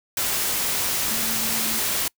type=tone in noise; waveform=sine; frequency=222.9 Hz; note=A3; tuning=23 cents sharp; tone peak=-34 dBFS; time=1.11-1.79 s; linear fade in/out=2 ms; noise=white; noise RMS=-24 dBFS; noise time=0.17-2.08 s; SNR=-13 dB; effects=noise-tail reverb RT60 0.1 s tail -26 dB re dry